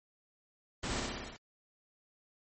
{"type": "noise with echo", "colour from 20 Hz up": "pink", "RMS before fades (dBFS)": -37, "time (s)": [0.83, 1], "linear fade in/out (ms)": 5, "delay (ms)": 61, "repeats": 6, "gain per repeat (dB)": -2, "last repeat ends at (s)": 1.366, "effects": ["MP3 32 kbps"]}